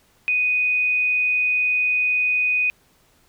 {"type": "tone", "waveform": "sine", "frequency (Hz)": 2489, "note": "D#7", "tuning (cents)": 0, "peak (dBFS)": -17, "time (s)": [0.28, 2.7], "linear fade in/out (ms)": 0, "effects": ["pink hiss -59 dBFS RMS until 3.28 s"]}